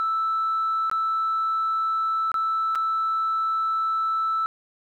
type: tone with dropouts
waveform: sine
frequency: 1318.5 Hz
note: E6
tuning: in tune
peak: -20 dBFS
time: 0-4.46 s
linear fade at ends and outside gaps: 0 ms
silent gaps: 0.898-0.914 / 2.317-2.342 / 2.751-2.756 s
effects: tanh soft clip ceiling -18 dBFS + 10-bit